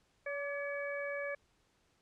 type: harmonic tone with a mistuned harmonic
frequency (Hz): 568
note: C#5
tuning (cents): +42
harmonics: 1 / 2 / 3 / 4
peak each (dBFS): -38 / -49 / -42 / -44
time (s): 0.26-1.35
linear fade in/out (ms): 5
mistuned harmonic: 2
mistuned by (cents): +43
effects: pink hiss -73 dBFS RMS until 2.01 s + low-pass 8000 Hz 12 dB/octave